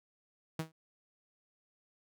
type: tone with exponential decay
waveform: sawtooth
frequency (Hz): 160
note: D#3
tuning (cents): +49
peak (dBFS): -28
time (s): 0.59-0.72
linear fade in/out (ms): 5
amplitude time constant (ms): 27
effects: none